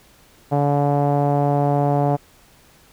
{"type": "tone with low-pass filter", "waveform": "sawtooth", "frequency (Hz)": 143.4, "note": "D3", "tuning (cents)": -41, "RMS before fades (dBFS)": -18, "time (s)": [0.51, 2.17], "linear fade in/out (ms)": 20, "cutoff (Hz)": 730, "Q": 3.7, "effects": ["pink hiss -52 dBFS RMS until 2.92 s"]}